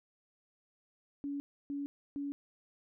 sine tone bursts, 283.4 Hz, C#4, 38 cents sharp, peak -35 dBFS, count 3, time 1.24-2.32 s, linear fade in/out 0 ms, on 160 ms, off 300 ms, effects none

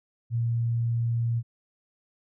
sine tone, 116.9 Hz, A#2, 5 cents sharp, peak -23 dBFS, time 0.3-1.43 s, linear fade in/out 50 ms, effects none

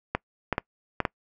clicks, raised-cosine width 0.5 ms, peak -9 dBFS, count 5, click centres 0.15 / 0.527 / 0.581 / 1.003 / 1.052 s, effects noise-tail reverb RT60 0.1 s tail -24 dB re dry

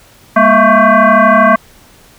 sine tone with frequency modulation, 238.3 Hz, A#3, 38 cents sharp, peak -4 dBFS, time 0.36-1.56 s, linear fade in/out 5 ms, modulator 444 Hz, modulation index 3.1, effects pink hiss -43 dBFS RMS until 2.18 s

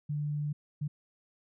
sine tone bursts at uneven times, 147.8 Hz, D3, 11 cents sharp, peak -30 dBFS, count 2, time 0.09-0.53 / 0.81-0.88 s, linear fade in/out 10 ms, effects none

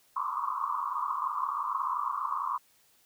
white band-pass noise, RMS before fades -32 dBFS, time 0.16-2.58 s, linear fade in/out 5 ms, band 980 to 1200 Hz, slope 96 dB/octave, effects white hiss -65 dBFS RMS until 3.05 s

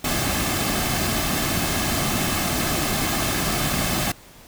pink noise with comb filter, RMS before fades -23 dBFS, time 0.04-4.12 s, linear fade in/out 5 ms, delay 2.1 ms, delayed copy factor -0.5, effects pink hiss -47 dBFS RMS until 4.47 s

